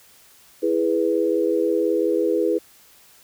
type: chord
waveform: sine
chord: E major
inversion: none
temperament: equal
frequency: 329.6 / 415.3 / 493.9 Hz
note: E4 / G#4 / B4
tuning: 0 / 0 / 0 cents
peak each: -22 dBFS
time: 0.62-2.59 s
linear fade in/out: 20 ms
effects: white hiss -52 dBFS RMS until 3.23 s